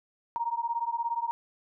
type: beating tone pair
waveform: sine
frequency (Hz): 927 / 944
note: A#5 / A#5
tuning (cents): -10 / +22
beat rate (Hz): 17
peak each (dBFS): -31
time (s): 0.36-1.31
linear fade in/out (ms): 0
effects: none